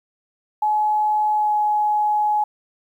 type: tone with pitch glide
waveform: sine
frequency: 849 to 842.6 Hz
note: G#5 to G#5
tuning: +38 to +25 cents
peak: -16 dBFS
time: 0.62-2.44 s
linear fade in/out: 5 ms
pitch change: -13 cents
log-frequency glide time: 1.34-1.53 s
effects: 9-bit